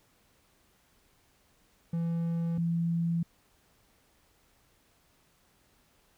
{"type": "tone pair in turn", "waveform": ["triangle", "sine"], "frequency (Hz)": [167.6, 168.24], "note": ["E3", "E3"], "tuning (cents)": [29, 36], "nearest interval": "unison", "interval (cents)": 7, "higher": "second", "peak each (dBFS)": -26, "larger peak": "neither", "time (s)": [[1.93, 2.58], [2.58, 3.23]], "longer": "neither", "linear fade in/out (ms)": 5, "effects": ["pink hiss -67 dBFS RMS until 6.17 s"]}